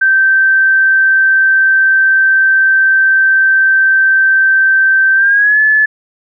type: tone with pitch glide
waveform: sine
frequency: 1556 to 1726.5 Hz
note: G6 to A6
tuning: -13 to -33 cents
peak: -6 dBFS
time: 0.01-5.86 s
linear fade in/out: 10 ms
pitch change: +180 cents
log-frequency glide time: 5.15-5.6 s
effects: none